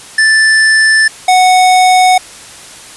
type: tone pair in turn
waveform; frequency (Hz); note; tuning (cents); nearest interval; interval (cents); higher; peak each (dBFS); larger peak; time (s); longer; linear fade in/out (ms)
square; 1760 / 738.5; A6 / F#5; 0 / -3; octave + minor third; 1503; first; -6 / -5; second; 0.18-1.08 / 1.28-2.18; neither; 5
effects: white hiss -32 dBFS RMS until 2.96 s + resampled to 24000 Hz